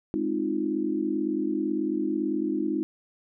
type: chord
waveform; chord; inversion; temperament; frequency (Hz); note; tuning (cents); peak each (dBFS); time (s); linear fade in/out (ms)
sine; F minor seventh; first; equal; 207.7 / 261.6 / 311.1 / 349.2; Ab3 / C4 / Eb4 / F4; 0 / 0 / 0 / 0; -33 / -32 / -27 / -31; 0.14-2.83; 0
effects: none